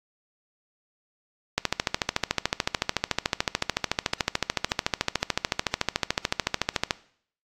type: click train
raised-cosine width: 0.2 ms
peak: -4 dBFS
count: 74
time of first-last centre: 1.58-6.908 s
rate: 13.7 Hz
effects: noise-tail reverb RT60 0.6 s tail -20 dB re dry + AAC 64 kbps